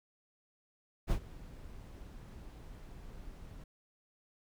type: noise with ADSR envelope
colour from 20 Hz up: brown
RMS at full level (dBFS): -30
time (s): 1.07-3.64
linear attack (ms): 42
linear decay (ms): 77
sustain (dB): -19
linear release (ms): 4
effects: none